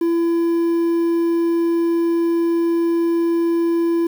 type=tone with quantisation; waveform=triangle; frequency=336.7 Hz; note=E4; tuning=37 cents sharp; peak=-13 dBFS; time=0.01-4.07 s; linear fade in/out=5 ms; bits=7; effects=none